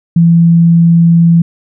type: tone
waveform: sine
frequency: 168.2 Hz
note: E3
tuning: 35 cents sharp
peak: -3 dBFS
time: 0.16-1.42 s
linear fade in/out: 5 ms
effects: none